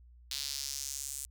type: tone with high-pass filter sweep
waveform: sawtooth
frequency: 138.9 Hz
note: C#3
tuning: 4 cents sharp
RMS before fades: -39 dBFS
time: 0.31-1.25 s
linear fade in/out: 0 ms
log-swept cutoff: 4100 to 8200 Hz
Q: 2.4
effects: added 60 Hz sine -54 dBFS peak until 1.3 s